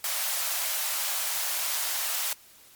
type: high-pass noise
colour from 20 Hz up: white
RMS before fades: -29 dBFS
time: 0.04-2.33 s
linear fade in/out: 2 ms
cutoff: 570 Hz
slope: 48 dB/octave
effects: white hiss -54 dBFS RMS until 2.75 s + MP3 96 kbps